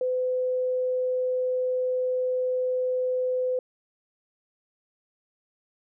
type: tone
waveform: sine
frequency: 507 Hz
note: B4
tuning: 45 cents sharp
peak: -23 dBFS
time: 0.01-3.59 s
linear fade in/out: 2 ms
effects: none